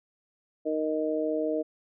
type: harmonic tone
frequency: 155.56 Hz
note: D#3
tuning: in tune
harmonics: 2 / 3 / 4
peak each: -30 / -30 / -30 dBFS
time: 0.65-1.63 s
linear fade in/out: 20 ms
effects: none